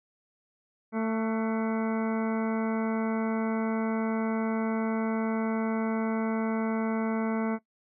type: harmonic tone with a mistuned harmonic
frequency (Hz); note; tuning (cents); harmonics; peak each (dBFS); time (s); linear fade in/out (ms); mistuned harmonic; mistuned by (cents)
222.6; A3; +20; 1 / 2 / 3 / 4 / 5 / 6 / 7 / 9 / 10; -27 / -33 / -37 / -39 / -41 / -43 / -44 / -46 / -47; 0.92-7.59; 50; 7; -53
effects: noise-tail reverb RT60 0.1 s tail -19 dB re dry